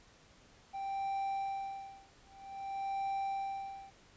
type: tone with tremolo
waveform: triangle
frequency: 784 Hz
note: G5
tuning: in tune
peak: -31 dBFS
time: 0.73-3.91 s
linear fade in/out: 20 ms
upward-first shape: sine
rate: 0.52 Hz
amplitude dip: 100%
effects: pink hiss -62 dBFS RMS until 4.16 s + resampled to 16000 Hz